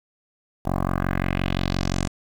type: tone with low-pass filter sweep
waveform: 10% pulse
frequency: 45.73 Hz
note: F#1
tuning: 20 cents flat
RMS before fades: -24 dBFS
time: 0.65-2.08 s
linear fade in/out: 10 ms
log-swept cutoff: 820 to 8000 Hz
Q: 2.3
effects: 7-bit